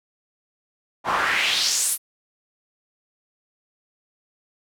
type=noise with band-pass filter sweep; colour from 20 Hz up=pink; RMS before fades=-22 dBFS; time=1.04-1.98 s; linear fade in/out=50 ms; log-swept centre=830 to 12000 Hz; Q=2.9; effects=none